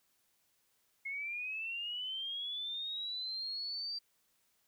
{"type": "linear sweep", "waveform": "sine", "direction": "up", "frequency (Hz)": [2154, 4699], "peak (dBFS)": -37, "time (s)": [1.05, 3.99], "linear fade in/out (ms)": 10, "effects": ["white hiss -75 dBFS RMS until 4.67 s"]}